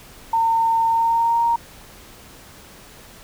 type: tone with pitch glide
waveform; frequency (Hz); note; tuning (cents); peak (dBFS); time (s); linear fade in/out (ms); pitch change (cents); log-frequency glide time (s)
sine; 910 to 932.3; A#5 to A#5; -42 to 0; -15; 0.33-1.56; 5; +42; 0.87-1.43
effects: pink hiss -44 dBFS RMS until 3.23 s